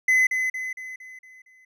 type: tone with echo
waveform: triangle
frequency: 2029 Hz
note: B6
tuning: 46 cents sharp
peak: -14 dBFS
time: 0.08-0.27 s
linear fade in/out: 5 ms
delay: 230 ms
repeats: 6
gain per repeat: -6 dB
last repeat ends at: 1.65 s
effects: none